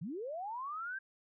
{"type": "linear sweep", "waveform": "sine", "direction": "up", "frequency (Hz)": [138.59, 1602], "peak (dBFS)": -38, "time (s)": [0.01, 0.99], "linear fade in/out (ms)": 10, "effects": []}